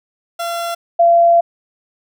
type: tone pair in turn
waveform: 30% pulse / sine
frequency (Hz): 683 / 683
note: F5 / F5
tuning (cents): -39 / -39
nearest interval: unison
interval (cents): 0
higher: neither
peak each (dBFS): -17 / -7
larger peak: second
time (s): 0.39-0.75 / 0.99-1.41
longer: second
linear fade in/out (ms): 10
effects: none